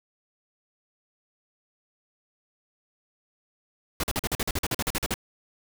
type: noise bursts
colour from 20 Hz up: pink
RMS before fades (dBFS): -27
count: 15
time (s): 4-5.141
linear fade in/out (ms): 2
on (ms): 35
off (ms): 44
effects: none